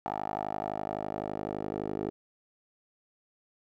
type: tone with band-pass filter sweep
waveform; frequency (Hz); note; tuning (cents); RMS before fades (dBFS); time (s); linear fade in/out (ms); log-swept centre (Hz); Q
10% pulse; 51.8; G#1; -4; -35; 0.06-2.1; 0; 820 to 430; 3.2
effects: none